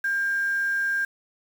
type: tone with quantisation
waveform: sine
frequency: 1599 Hz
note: G6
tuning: 34 cents sharp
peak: -22 dBFS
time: 0.04-1.05 s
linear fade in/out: 5 ms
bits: 7
effects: none